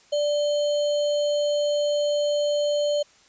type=tone with sample-and-hold; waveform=sine; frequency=587.3 Hz; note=D5; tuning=in tune; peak=-20 dBFS; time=0.12-3.03 s; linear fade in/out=10 ms; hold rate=3675 Hz; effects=white hiss -56 dBFS RMS until 3.28 s + resampled to 16000 Hz